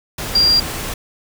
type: tone in noise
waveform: sine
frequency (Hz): 4766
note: D8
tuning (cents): +25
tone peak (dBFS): -10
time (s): 0.35-0.6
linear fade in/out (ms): 5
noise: pink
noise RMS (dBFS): -25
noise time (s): 0.18-0.94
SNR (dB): +12
effects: none